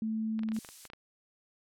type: tone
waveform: sine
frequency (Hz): 220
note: A3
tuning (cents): 0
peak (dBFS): -30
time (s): 0.02-0.59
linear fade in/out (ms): 2
type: clicks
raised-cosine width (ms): 0.3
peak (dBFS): -30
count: 10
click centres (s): 0.392 / 0.434 / 0.488 / 0.519 / 0.565 / 0.648 / 0.689 / 0.853 / 0.901 / 0.934
type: noise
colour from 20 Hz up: violet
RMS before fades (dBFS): -42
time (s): 0.53-0.88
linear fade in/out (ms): 20
effects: low-pass 8000 Hz 12 dB/octave

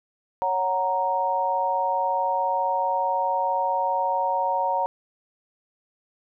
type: chord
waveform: sine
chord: F# major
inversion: second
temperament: equal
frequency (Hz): 554.4 / 740 / 932.3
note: C#5 / F#5 / A#5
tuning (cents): 0 / 0 / 0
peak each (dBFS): -28 / -27 / -23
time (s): 0.42-4.86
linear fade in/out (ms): 0
effects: none

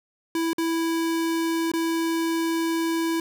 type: tone with dropouts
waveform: square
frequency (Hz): 329.6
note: E4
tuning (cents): 0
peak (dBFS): -23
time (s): 0.35-3.2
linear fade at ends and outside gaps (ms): 2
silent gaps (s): 0.532-0.582 / 1.717-1.736
effects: none

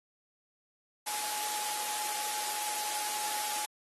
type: tone in noise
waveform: sine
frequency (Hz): 845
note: G#5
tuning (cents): +30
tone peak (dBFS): -39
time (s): 1.06-3.66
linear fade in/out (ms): 10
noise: white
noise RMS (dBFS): -35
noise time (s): 1.06-3.66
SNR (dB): -7
effects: high-pass 400 Hz 12 dB/octave + AAC 32 kbps

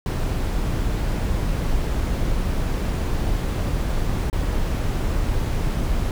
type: noise with dropouts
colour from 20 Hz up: brown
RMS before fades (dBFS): -22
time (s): 0.06-6.11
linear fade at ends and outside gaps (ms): 1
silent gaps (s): 4.3-4.329
effects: none

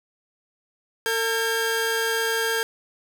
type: tone pair together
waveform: sawtooth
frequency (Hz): 451.6 / 1609.3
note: A4 / G6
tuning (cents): +45 / +45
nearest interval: octave + minor seventh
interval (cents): 2200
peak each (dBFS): -21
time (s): 1.06-2.63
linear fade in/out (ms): 0
effects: none

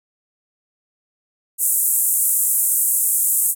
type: band-pass noise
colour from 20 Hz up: pink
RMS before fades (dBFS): -18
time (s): 1.58-3.55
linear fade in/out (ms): 50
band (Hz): 8000 to 15000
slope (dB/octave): 48
effects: none

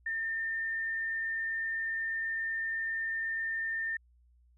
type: tone with frequency modulation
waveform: sine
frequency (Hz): 1807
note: A6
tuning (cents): +46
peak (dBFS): -31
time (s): 0.06-3.97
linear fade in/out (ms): 5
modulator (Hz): 64.3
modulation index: 0.26
effects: added 60 Hz sine -61 dBFS peak until 4.57 s

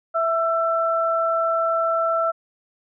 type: tone pair together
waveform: sine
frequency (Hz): 659.3 / 1336.2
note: E5 / E6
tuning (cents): 0 / +23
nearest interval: octave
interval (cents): 1223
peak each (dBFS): -21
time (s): 0.14-2.32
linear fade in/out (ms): 20
effects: none

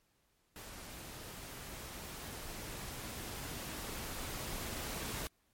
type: noise with level ramp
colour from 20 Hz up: pink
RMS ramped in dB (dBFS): -49 to -40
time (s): 0.56-5.27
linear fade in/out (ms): 0
effects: pink hiss -75 dBFS RMS until 5.53 s + MP3 64 kbps

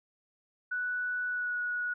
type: tone with pitch glide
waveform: sine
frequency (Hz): 1480 to 1461.3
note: F#6 to F#6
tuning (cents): 0 to -22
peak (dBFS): -30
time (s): 0.71-1.94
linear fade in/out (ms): 10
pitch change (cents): -22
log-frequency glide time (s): 1.28-1.56
effects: none

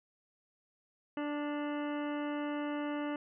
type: harmonic tone with a mistuned harmonic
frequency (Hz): 293.7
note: D4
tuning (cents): 0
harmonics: 1 / 2 / 3 / 4 / 5 / 6 / 7 / 9 / 10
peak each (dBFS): -35 / -41 / -45 / -47 / -49 / -51 / -52 / -54 / -55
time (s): 1.17-3.16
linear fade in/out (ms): 2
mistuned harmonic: 5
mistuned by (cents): -20
effects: none

